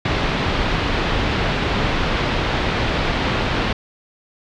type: low-pass noise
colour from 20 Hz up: pink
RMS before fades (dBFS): -20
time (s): 0.05-3.73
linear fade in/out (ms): 5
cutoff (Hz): 3900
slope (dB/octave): 24
effects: none